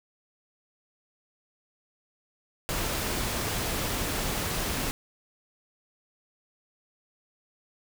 pink noise, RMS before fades -30 dBFS, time 2.69-4.91 s, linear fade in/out 0 ms, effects none

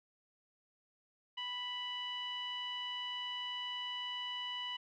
sawtooth tone with low-pass filter, 987.8 Hz, B5, in tune, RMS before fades -41 dBFS, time 1.37-4.77 s, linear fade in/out 10 ms, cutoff 2900 Hz, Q 7.2, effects none

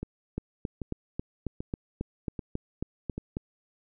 two click trains, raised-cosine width 3 ms, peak -18 / -21 dBFS, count 12 / 5, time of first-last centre 0.38-3.369 / 0.03-3.18 s, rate 3.68 / 1.27 Hz, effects none

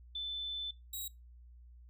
sine / 5% pulse tone pair in turn, 3520 / 3832 Hz, A7 / A#7, 0 / +47 cents, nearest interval minor second, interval 147 cents, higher second, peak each -36 / -31 dBFS, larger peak second, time 0.15-0.71 / 0.93-1.08 s, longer first, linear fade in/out 5 ms, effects noise-tail reverb RT60 0.2 s tail -21 dB re dry + added 60 Hz sine -53 dBFS peak until 1.89 s

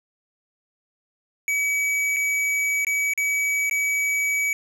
square tone with dropouts, 2278 Hz, C#7, 47 cents sharp, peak -21 dBFS, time 1.48-4.53 s, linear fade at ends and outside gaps 1 ms, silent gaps 2.163-2.167 / 2.848-2.868 / 3.136-3.176 / 3.697-3.711 s, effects low-pass 12000 Hz 12 dB/octave + 9-bit

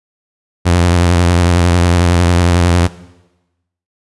sawtooth tone with vibrato, 87.31 Hz, F2, in tune, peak -4 dBFS, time 0.65-2.88 s, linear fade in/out 20 ms, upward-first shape sine, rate 11 Hz, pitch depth 49 cents each way, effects noise-tail reverb RT60 1.0 s tail -18 dB re dry + resampled to 24000 Hz

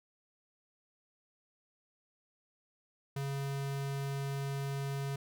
square tone, 138.59 Hz, C#3, in tune, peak -35 dBFS, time 3.16-5.16 s, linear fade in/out 5 ms, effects none

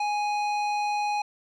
square tone with low-pass filter, 830.6 Hz, G#5, in tune, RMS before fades -27 dBFS, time 0-1.22 s, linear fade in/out 5 ms, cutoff 4400 Hz, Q 0.75, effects none

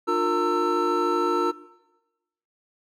triangle tone cluster, 301.7 / 354.7 / 462.9 / 914 / 1327 Hz, D4 / F4 / A#4 / A#5 / E6, +47 / +27 / -12 / -34 / +11 cents, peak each -28 / -23 / -26 / -27 / -23 dBFS, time 0.07-1.52 s, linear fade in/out 20 ms, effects noise-tail reverb RT60 1.0 s tail -18 dB re dry

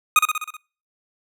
25% pulse tone with echo, 1243 Hz, D#6, 2 cents flat, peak -7 dBFS, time 0.16-0.19 s, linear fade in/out 2 ms, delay 63 ms, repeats 6, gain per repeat -4 dB, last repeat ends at 0.568 s, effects noise-tail reverb RT60 0.4 s tail -25 dB re dry

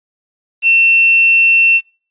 sine tone with quantisation, 2700 Hz, E7, 41 cents sharp, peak -7 dBFS, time 0.62-1.81 s, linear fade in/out 50 ms, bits 6, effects noise-tail reverb RT60 0.4 s tail -25 dB re dry + resampled to 8000 Hz

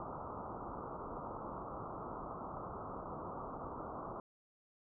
white low-pass noise, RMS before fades -45 dBFS, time 0-4.2 s, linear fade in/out 2 ms, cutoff 1300 Hz, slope 96 dB/octave, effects none

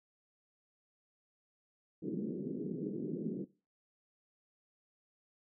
pink band-pass noise, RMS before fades -39 dBFS, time 2.02-3.45 s, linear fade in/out 10 ms, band 160 to 420 Hz, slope 48 dB/octave, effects noise-tail reverb RT60 0.3 s tail -17 dB re dry

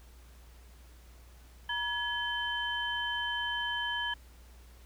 sine tone cluster, 956 / 1693 / 3082 Hz, A#5 / G#6 / G7, +43 / +33 / -30 cents, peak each -37 / -34 / -35 dBFS, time 1.69-4.14 s, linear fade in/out 5 ms, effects added 60 Hz sine -52 dBFS peak until 4.85 s + pink hiss -61 dBFS RMS until 4.85 s

